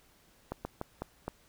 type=slowing click train; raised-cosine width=1 ms; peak=-21 dBFS; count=5; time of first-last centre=0.52-1.28 s; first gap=130 ms; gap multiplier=1.26; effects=pink hiss -64 dBFS RMS until 1.48 s